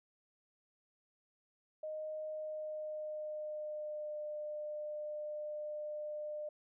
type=tone with pitch glide; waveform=sine; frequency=619 to 601.7 Hz; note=D#5 to D5; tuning=-9 to +42 cents; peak=-39 dBFS; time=1.83-6.49 s; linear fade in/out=5 ms; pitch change=-49 cents; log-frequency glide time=2.28-4.19 s; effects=none